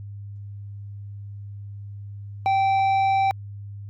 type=tone with tanh clipping; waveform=sine; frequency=778 Hz; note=G5; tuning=13 cents flat; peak=-19 dBFS; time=2.46-3.31 s; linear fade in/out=0 ms; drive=8 dB; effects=added 101 Hz sine -34 dBFS peak until 3.89 s + Opus 48 kbps